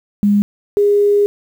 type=tone pair in turn; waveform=sine; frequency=204.5 / 409 Hz; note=G#3 / G#4; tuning=-26 / -26 cents; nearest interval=octave; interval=1200 cents; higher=second; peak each=-9 dBFS; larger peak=neither; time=0.23-0.42 / 0.77-1.26 s; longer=second; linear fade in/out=0 ms; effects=7-bit